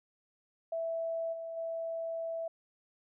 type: tone with level steps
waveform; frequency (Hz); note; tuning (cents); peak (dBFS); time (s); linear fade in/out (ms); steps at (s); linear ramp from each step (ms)
sine; 659.3; E5; 0; -32 / -38 / -34; 0.72-2.48; 5; 1.32 / 1.56; 20
effects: none